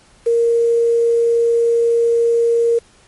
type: tone with quantisation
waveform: sine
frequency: 466.2 Hz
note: A#4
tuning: in tune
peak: -11 dBFS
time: 0.26-2.79 s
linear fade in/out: 10 ms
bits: 6
effects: pink hiss -50 dBFS RMS until 3.07 s + MP3 48 kbps